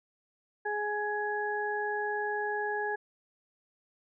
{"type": "harmonic tone", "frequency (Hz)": 417.9, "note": "G#4", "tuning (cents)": 11, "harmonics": [1, 2, 4], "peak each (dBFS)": [-34, -34, -34], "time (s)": [0.65, 2.96], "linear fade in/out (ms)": 10, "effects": []}